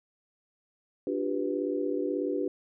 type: chord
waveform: sine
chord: G dominant seventh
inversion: second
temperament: equal with one note detuned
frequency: 293.7 / 355.5 / 392 / 493.9 Hz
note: D4 / F4 / G4 / B4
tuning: 0 / +31 / 0 / 0 cents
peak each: -32 / -34 / -32 / -34 dBFS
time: 1.07-2.48 s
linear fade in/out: 2 ms
effects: none